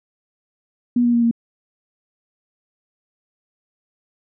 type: tone with pitch steps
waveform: sine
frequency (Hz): 242.5 / 239.2 / 235.9 / 232.6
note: B3 / A#3 / A#3 / A#3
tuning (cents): -31 / +45 / +21 / -4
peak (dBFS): -13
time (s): 0.96-1.312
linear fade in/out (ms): 5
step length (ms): 88
effects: none